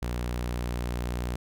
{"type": "tone", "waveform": "sawtooth", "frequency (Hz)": 60.3, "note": "B1", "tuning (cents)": -41, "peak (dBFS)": -25, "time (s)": [0.02, 1.36], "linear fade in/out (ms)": 5, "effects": []}